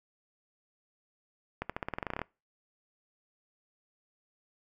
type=accelerating click train; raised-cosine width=0.5 ms; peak=-18 dBFS; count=14; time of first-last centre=1.62-2.217 s; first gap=76 ms; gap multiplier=0.91; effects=noise-tail reverb RT60 0.3 s tail -25 dB re dry

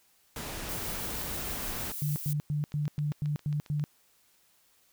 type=noise; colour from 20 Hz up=pink; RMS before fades=-38 dBFS; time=0.36-1.92 s; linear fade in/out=2 ms
type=noise with tremolo; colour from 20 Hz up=violet; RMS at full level=-37 dBFS; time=0.69-2.33 s; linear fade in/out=0 ms; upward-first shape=triangle; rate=6.4 Hz; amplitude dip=30%
type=tone bursts; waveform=sine; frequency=148.1 Hz; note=D3; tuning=15 cents sharp; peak=-27 dBFS; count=8; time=2.02-3.84 s; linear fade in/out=0 ms; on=140 ms; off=100 ms
type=click train; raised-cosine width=0.2 ms; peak=-32 dBFS; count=9; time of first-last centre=2.72-3.797 s; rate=7.43 Hz
effects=white hiss -66 dBFS RMS until 4.92 s

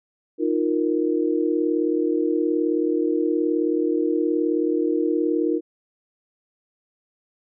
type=chord; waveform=sine; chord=Eb suspended second; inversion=none; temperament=just; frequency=311.1 / 350 / 466.7 Hz; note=Eb4 / F4 / Bb4; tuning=0 / +4 / +2 cents; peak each=-22 / -23 / -25 dBFS; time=0.38-5.61 s; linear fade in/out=50 ms; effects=none

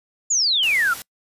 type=exponential sweep; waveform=sine; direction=down; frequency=7160 to 1318.5 Hz; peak=-16 dBFS; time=0.3-0.94 s; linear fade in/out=10 ms
type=noise; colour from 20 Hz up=white; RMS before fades=-34 dBFS; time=0.63-1.02 s; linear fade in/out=0 ms
effects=noise-tail reverb RT60 0.1 s tail -25 dB re dry + resampled to 32000 Hz

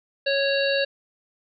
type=harmonic tone with a mistuned harmonic; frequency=553 Hz; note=C#5; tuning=4 cents flat; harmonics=1 / 3 / 5 / 7 / 8; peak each=-22 / -27 / -29 / -30 / -31 dBFS; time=0.26-0.85 s; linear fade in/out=10 ms; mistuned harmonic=8; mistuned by=+23 cents; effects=none

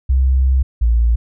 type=tone pair in turn; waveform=sine; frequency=65.41 / 57.78 Hz; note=C2 / A#1; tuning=0 / -15 cents; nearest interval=major second; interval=215 cents; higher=first; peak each=-10 dBFS; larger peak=neither; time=0.09-0.63 / 0.81-1.16 s; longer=first; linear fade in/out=10 ms; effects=none

